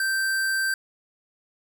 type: tone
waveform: square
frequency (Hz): 1563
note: G6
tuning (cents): -6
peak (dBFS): -23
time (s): 0-0.74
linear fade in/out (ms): 2
effects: none